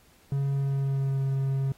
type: tone with pitch glide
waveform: triangle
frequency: 138.59 to 135.58 Hz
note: C#3 to C#3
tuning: 0 to -38 cents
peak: -22 dBFS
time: 0.32-1.72 s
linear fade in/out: 2 ms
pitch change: -38 cents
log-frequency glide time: 0.53-1.22 s
effects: pink hiss -60 dBFS RMS until 1.77 s + AAC 48 kbps

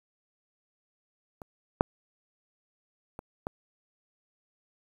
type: clicks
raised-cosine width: 1 ms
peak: -28 / -6 / -25 / -18 dBFS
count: 4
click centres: 1.418 / 1.809 / 3.191 / 3.469 s
effects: 8-bit

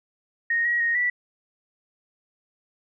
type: tone with pitch steps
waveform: sine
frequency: 1861 / 1904 / 1866 / 1959 Hz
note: A#6 / A#6 / A#6 / B6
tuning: -3 / +36 / +1 / -15 cents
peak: -20 dBFS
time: 0.5-1.1 s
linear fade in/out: 5 ms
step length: 150 ms
effects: none

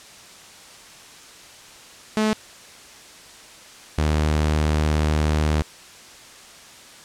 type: tone pair in turn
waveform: sawtooth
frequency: 215.8 / 76.48 Hz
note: A3 / D#2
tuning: -33 / -29 cents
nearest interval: octave + tritone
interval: 1796 cents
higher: first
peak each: -14 dBFS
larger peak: neither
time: 2.17-2.33 / 3.98-5.62 s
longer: second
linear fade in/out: 0 ms
effects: white hiss -44 dBFS RMS until 7.04 s + low-pass 8000 Hz 12 dB/octave

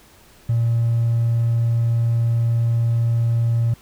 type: tone with hard clipping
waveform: triangle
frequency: 116.54 Hz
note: A#2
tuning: in tune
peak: -16 dBFS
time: 0.49-3.74 s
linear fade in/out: 5 ms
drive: 4 dB
effects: pink hiss -50 dBFS RMS until 3.81 s

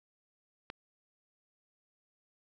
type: click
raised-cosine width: 0.3 ms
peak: -24 dBFS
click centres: 0.701 s
effects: none

